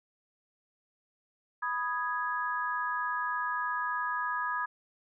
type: chord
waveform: sine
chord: G# minor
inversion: first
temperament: equal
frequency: 987.8 / 1244.5 / 1661.2 Hz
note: B5 / D#6 / G#6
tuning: 0 / 0 / 0 cents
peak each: -34 dBFS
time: 1.62-4.66 s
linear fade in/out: 10 ms
effects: none